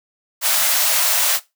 white high-pass noise, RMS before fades -17 dBFS, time 0.41-1.4 s, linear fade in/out 50 ms, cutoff 540 Hz, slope 96 dB/octave, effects noise-tail reverb RT60 0.2 s tail -17 dB re dry

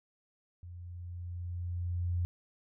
sine tone with level ramp, 87.8 Hz, F2, 10 cents sharp, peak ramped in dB -44 to -28 dBFS, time 0.63-2.25 s, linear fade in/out 0 ms, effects none

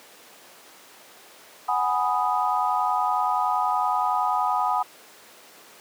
sine chord, G# minor seventh, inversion third, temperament equal, 740 / 830.6 / 987.8 / 1244.5 Hz, F#5 / G#5 / B5 / D#6, 0 / 0 / 0 / 0 cents, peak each -26 dBFS, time 1.68-4.83 s, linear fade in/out 10 ms, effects pink hiss -48 dBFS RMS until 5.8 s + high-pass 400 Hz 12 dB/octave

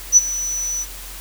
sine tone with ADSR envelope, 5950 Hz, F#8, 9 cents sharp, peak -4 dBFS, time 0.12-0.86 s, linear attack 48 ms, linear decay 28 ms, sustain -17 dB, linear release 48 ms, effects added 44 Hz sine -36 dBFS peak until 1.2 s + white hiss -36 dBFS RMS until 1.2 s

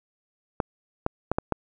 clicks, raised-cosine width 1 ms, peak -9 dBFS, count 5, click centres 0.602 / 1.064 / 1.316 / 1.385 / 1.523 s, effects none

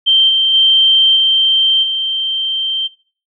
sine tone with level steps, 3136 Hz, G7, in tune, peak -7 / -10 / -7 / -9 / -15 dBFS, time 0.06-2.88 s, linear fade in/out 20 ms, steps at 0.28 / 0.53 / 1.15 / 1.82 s, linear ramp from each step 20 ms, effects noise-tail reverb RT60 0.4 s tail -18 dB re dry

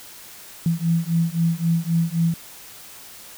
sine beating tone pair, 164.81 / 168.61 Hz, E3 / E3, 0 / +39 cents, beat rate 3.8 Hz, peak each -21 dBFS, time 0.66-2.34 s, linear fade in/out 2 ms, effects white hiss -42 dBFS RMS until 3.37 s

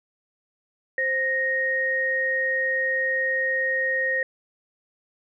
sine tone pair together, 523.6 / 1864.7 Hz, C5 / A#6, +1 / 0 cents, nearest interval octave + minor seventh, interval 2199 cents, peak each -28 / -22 dBFS, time 0.98-4.23 s, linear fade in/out 2 ms, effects none

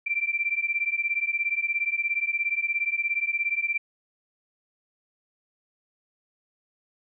sine beating tone pair, 2344 / 2361 Hz, D7 / D7, -4 / +9 cents, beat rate 17 Hz, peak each -27 dBFS, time 0.06-3.78 s, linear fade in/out 10 ms, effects none

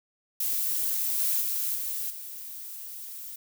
violet noise with level steps, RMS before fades -28 / -26 / -29 / -32 / -40 dBFS, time 0.4-3.36 s, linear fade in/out 5 ms, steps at 1.19 / 1.41 / 1.75 / 2.1 s, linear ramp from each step 5 ms, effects none

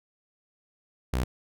sawtooth tone, 63 Hz, B1, 35 cents sharp, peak -21 dBFS, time 1.13-1.24 s, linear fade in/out 5 ms, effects none

